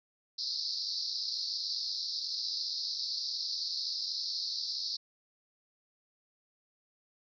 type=band-pass noise; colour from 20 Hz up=pink; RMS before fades=-36 dBFS; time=0.38-4.97 s; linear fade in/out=10 ms; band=4100 to 5300 Hz; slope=96 dB/octave; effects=none